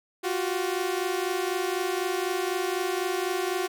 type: tone pair together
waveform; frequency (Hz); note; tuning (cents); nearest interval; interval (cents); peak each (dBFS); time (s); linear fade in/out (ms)
sawtooth; 354 / 378; F4 / F#4; +23 / +37; minor second; 114; -25; 0.23-3.68; 20
effects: none